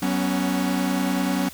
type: chord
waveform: 45% pulse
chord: F# suspended fourth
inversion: none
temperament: equal with one note detuned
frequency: 187.58 / 246.9 / 277.2 Hz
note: F#3 / B3 / C#4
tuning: +24 / 0 / 0 cents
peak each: -25 / -27 / -25 dBFS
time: 0.02-1.49 s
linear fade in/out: 5 ms
effects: added 73 Hz sine -49 dBFS peak until 1.53 s + white hiss -43 dBFS RMS until 1.53 s